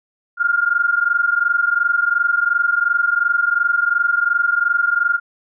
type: tone pair together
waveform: sine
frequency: 1396.9 / 1419.7 Hz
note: F6 / F6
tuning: 0 / +28 cents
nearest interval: unison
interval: 28 cents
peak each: -17 dBFS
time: 0.37-5.2 s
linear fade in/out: 50 ms
effects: none